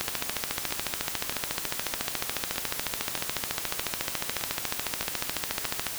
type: two click trains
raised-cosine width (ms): 0.2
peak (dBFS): -9 / -15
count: 83 / 10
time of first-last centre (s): 0.01-5.867 / 0.09-5.646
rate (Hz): 14 / 1.62
effects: white hiss -35 dBFS RMS until 5.98 s